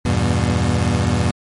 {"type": "chord", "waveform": "25% pulse", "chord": "E minor", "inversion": "none", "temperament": "equal with one note detuned", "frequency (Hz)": [82.41, 98, 121.21], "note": ["E2", "G2", "B2"], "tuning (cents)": [0, 0, -32], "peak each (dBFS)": -16, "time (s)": [0.05, 1.31], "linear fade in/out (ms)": 5, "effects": ["MP3 48 kbps"]}